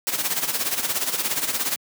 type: noise with tremolo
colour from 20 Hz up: white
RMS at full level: -22 dBFS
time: 0.07-1.76 s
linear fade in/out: 0 ms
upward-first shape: sine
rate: 17 Hz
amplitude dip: 70%
effects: high-pass 150 Hz 12 dB/octave